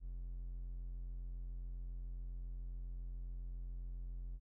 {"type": "tone", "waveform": "triangle", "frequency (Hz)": 43.65, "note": "F1", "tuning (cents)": 0, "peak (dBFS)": -40, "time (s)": [0, 4.4], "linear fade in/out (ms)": 50, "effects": []}